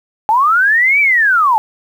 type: linear two-way sweep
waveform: sine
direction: up then down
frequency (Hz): 830.6 to 2344 to 830.6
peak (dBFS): -8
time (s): 0.29-1.58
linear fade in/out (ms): 0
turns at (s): 1
effects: 7-bit